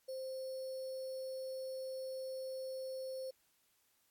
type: tone with sample-and-hold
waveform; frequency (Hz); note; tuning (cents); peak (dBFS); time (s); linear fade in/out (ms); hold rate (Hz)
sine; 523.3; C5; 0; -40; 0.08-3.31; 10; 4900
effects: white hiss -75 dBFS RMS until 4.1 s + AAC 64 kbps